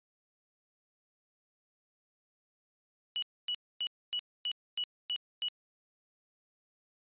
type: tone bursts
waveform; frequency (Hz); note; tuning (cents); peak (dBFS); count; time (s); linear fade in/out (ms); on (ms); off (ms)
sine; 2937; F#7; -13; -31; 8; 3.16-5.484; 0; 63; 260
effects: resampled to 8000 Hz